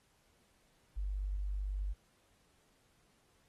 sine tone, 49 Hz, G1, in tune, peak -34 dBFS, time 0.96-1.94 s, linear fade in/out 20 ms, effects pink hiss -72 dBFS RMS until 3.48 s + AAC 32 kbps

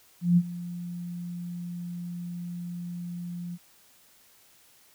sine tone with ADSR envelope, 174.61 Hz, F3, in tune, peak -15 dBFS, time 0.21-3.58 s, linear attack 160 ms, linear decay 52 ms, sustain -18 dB, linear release 40 ms, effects white hiss -59 dBFS RMS until 4.94 s

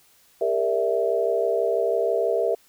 sine chord, E half-diminished seventh, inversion first, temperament equal with one note detuned, 400 / 466.2 / 587.3 / 659.3 Hz, G4 / Bb4 / D5 / E5, +35 / 0 / 0 / 0 cents, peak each -26 / -24 / -29 / -24 dBFS, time 0.41-2.55 s, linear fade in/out 5 ms, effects white hiss -58 dBFS RMS until 2.68 s

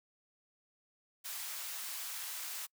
white high-pass noise, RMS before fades -42 dBFS, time 1.24-2.67 s, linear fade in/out 20 ms, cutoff 920 Hz, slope 12 dB/octave, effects noise-tail reverb RT60 0.1 s tail -26 dB re dry

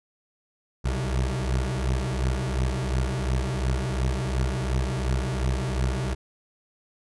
25% pulse beating tone pair, 63 / 65.8 Hz, B1 / C2, +35 / +10 cents, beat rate 2.8 Hz, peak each -23 dBFS, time 0.84-6.15 s, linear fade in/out 20 ms, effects resampled to 24000 Hz

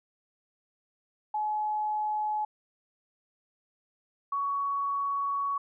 sine tone pair in turn, 850 / 1120.6 Hz, G#5 / C#6, +40 / +18 cents, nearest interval perfect fourth, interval 478 cents, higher second, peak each -27 dBFS, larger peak neither, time 1.34-2.45 / 4.32-5.58 s, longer second, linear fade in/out 5 ms, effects none

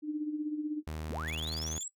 sine tone with tremolo, 301.8 Hz, D4, 47 cents sharp, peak -29 dBFS, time 0.02-0.83 s, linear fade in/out 50 ms, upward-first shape sine, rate 16 Hz, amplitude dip 60%
sawtooth tone with pitch glide, 77.9 to 79.31 Hz, D#2 to D#2, +3 to +34 cents, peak -33 dBFS, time 0.87-1.78 s, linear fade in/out 0 ms, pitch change +31 cents, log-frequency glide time 1.08-1.42 s
sine linear sweep, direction up, 146.83 to 7850 Hz, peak -37 dBFS, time 1.1-1.88 s, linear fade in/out 2 ms
sawtooth tone bursts, 3396 Hz, G#7, 38 cents sharp, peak -38 dBFS, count 12, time 1.28-1.83 s, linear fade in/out 0 ms, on 22 ms, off 26 ms
effects noise-tail reverb RT60 0.1 s tail -19 dB re dry

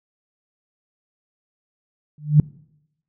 sine tone with exponential growth, 149.9 Hz, D3, 36 cents sharp, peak -5 dBFS, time 2.18-2.4 s, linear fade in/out 2 ms, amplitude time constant 47 ms, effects noise-tail reverb RT60 0.8 s tail -23 dB re dry

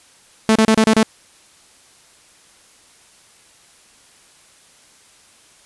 sawtooth tone bursts, 220 Hz, A3, in tune, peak -6 dBFS, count 6, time 0.49-1.03 s, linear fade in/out 0 ms, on 65 ms, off 30 ms, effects white hiss -50 dBFS RMS until 5.65 s + resampled to 24000 Hz

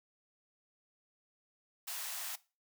white high-pass noise, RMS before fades -41 dBFS, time 1.87-2.36 s, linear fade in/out 10 ms, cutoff 640 Hz, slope 48 dB/octave, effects noise-tail reverb RT60 0.3 s tail -19 dB re dry

